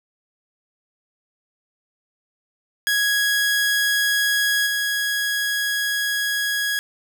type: tone with level steps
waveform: sawtooth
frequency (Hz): 1661.2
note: G#6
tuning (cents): 0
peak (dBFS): -14 / -17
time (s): 2.87-6.79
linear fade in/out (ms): 0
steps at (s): 4.66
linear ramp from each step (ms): 10
effects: none